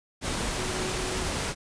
sine tone in noise, 370 Hz, F#4, in tune, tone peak -35 dBFS, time 0.55-1.29 s, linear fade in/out 50 ms, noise pink, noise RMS -30 dBFS, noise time 0.21-1.55 s, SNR -8 dB, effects resampled to 22050 Hz

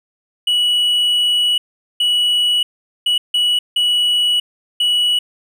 triangle tone bursts at uneven times, 2936 Hz, F#7, 14 cents flat, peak -11 dBFS, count 6, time 0.47-1.58 / 2-2.63 / 3.06-3.18 / 3.34-3.59 / 3.76-4.4 / 4.8-5.19 s, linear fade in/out 5 ms, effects none

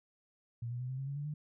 sine tone with pitch steps, 117.7 / 121.85 / 126.15 / 130.6 / 135.2 / 139.97 / 144.91 / 150.02 Hz, A#2 / B2 / B2 / C3 / C#3 / C#3 / D3 / D3, +17 / -23 / +37 / -3 / -43 / +17 / -23 / +37 cents, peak -36 dBFS, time 0.62-1.34 s, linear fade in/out 5 ms, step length 90 ms, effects none

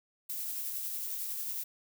violet noise with tremolo, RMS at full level -36 dBFS, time 0.29-1.64 s, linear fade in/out 10 ms, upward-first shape sine, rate 11 Hz, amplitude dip 25%, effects none

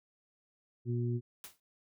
harmonic tone, 120 Hz, B2, 49 cents flat, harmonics 1 / 2 / 3, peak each -31 / -39 / -39 dBFS, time 0.85-1.21 s, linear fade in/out 50 ms
white noise with exponential decay, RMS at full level -43 dBFS, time 1.44-1.6 s, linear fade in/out 1 ms, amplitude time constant 33 ms
effects none

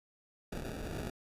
pink noise with sample-and-hold, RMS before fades -40 dBFS, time 0.52-1.1 s, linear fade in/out 5 ms, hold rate 1050 Hz, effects resampled to 32000 Hz

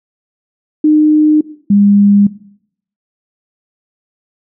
sine tone pair in turn, 305.2 / 202.4 Hz, D#4 / G#3, -33 / -44 cents, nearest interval perfect fifth, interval 711 cents, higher first, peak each -5 dBFS, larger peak neither, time 0.84-1.41 / 1.7-2.27 s, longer neither, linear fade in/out 5 ms, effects noise-tail reverb RT60 0.7 s tail -18 dB re dry

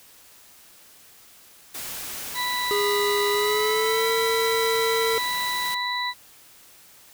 white noise, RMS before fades -34 dBFS, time 1.74-5.75 s, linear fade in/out 10 ms
harmonic tone, 987.8 Hz, B5, in tune, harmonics 1 / 2 / 4, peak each -28 / -29 / -29 dBFS, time 2.34-6.14 s, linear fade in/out 50 ms
square tone with pitch glide, 410.1 to 452.4 Hz, G#4 to A4, -22 to +48 cents, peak -23 dBFS, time 2.71-5.18 s, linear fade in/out 0 ms, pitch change +170 cents, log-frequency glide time 3.31-4.07 s
effects white hiss -51 dBFS RMS until 7.13 s

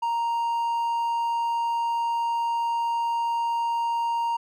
triangle tone, 932.3 Hz, A#5, in tune, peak -21 dBFS, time 0.02-4.37 s, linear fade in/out 10 ms, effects none

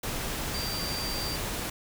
sine tone in noise, 4699 Hz, D8, in tune, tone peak -34 dBFS, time 0.54-1.36 s, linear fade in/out 5 ms, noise pink, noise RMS -33 dBFS, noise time 0.03-1.7 s, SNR -4 dB, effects none

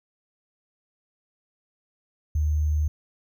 sine tone with sample-and-hold, 76 Hz, D#2, 40 cents flat, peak -20 dBFS, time 2.35-2.88 s, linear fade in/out 5 ms, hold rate 6300 Hz, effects none

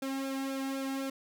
sawtooth tone with flanger, 269.7 Hz, C#4, 47 cents flat, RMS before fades -35 dBFS, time 0.02-1.1 s, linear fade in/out 5 ms, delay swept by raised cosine 1 to 1.73 ms, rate 3.9 Hz, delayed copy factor -0.75, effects none

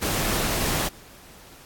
pink noise, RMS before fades -25 dBFS, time 0.01-0.89 s, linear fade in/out 20 ms, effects pink hiss -48 dBFS RMS until 1.65 s + AAC 64 kbps

